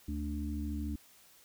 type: harmonic tone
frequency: 73.42 Hz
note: D2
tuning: in tune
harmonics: 1 / 3 / 4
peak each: -36 / -40 / -40 dBFS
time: 0.08-0.96 s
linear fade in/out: 5 ms
effects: white hiss -61 dBFS RMS until 1.44 s